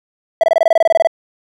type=tone bursts; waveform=triangle; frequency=659.3 Hz; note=E5; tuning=in tune; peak=-5 dBFS; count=14; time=0.41-1.072 s; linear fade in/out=2 ms; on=25 ms; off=24 ms; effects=none